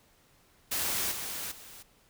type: noise with level steps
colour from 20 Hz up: white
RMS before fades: -31 / -37 / -49 dBFS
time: 0.71-1.83 s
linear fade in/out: 10 ms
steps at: 1.11 / 1.51 s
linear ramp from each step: 10 ms
effects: pink hiss -64 dBFS RMS until 2.09 s